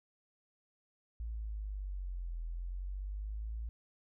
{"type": "linear two-way sweep", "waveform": "sine", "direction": "down then up", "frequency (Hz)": [56.8, 41.2, 56.8], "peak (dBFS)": -37, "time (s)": [1.2, 3.69], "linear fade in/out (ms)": 0, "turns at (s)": 2.42, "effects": []}